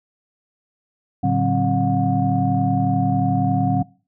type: tone cluster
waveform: sine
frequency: 111.4 / 142.5 / 185.8 / 266.6 / 723 Hz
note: A2 / C#3 / F#3 / C4 / F#5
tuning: +22 / +48 / +7 / +33 / -40 cents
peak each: -22 dBFS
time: 1.23-3.83 s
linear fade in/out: 10 ms
effects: noise-tail reverb RT60 0.4 s tail -24 dB re dry + tanh soft clip ceiling -5 dBFS